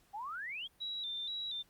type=exponential sweep; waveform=sine; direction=up; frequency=774 to 3391 Hz; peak=-39 dBFS; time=0.13-0.68 s; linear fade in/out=20 ms
type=tone with vibrato; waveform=sine; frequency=3729 Hz; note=A#7; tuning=in tune; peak=-37 dBFS; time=0.8-1.63 s; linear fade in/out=20 ms; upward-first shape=square; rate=2.1 Hz; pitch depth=70 cents each way
effects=pink hiss -69 dBFS RMS until 1.69 s + Opus 48 kbps